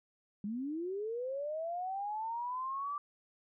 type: linear sweep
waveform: sine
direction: up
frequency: 196 to 1174.7 Hz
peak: -35 dBFS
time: 0.44-2.98 s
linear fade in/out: 2 ms
effects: none